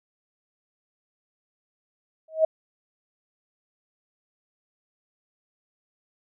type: tone with exponential growth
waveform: sine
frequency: 636 Hz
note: D#5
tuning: 38 cents sharp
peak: -12 dBFS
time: 2.28-2.45 s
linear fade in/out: 5 ms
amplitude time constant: 35 ms
effects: none